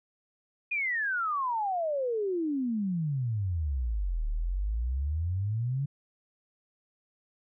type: exponential two-way sweep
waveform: sine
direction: down then up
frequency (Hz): 2489 to 36.45 to 143.9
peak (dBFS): -27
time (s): 0.71-5.86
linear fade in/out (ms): 10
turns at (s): 4.27
effects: none